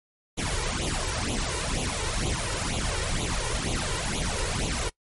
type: noise with flanger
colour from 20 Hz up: pink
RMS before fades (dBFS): -28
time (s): 0.37-4.9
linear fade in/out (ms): 20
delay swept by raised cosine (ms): 0.28 to 2.18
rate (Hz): 2.1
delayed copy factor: +0.8
effects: noise-tail reverb RT60 0.1 s tail -23 dB re dry + MP3 48 kbps